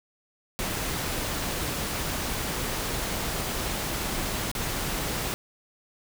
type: noise with dropouts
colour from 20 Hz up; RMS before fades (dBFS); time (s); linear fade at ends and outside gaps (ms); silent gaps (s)
pink; -30; 0.59-5.34; 0; 4.515-4.551
effects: none